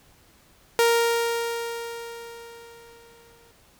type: tone with exponential decay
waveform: sawtooth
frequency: 466.2 Hz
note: A#4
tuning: in tune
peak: -12 dBFS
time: 0.79-3.51 s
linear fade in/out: 0 ms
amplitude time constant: 590 ms
effects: pink hiss -57 dBFS RMS until 3.79 s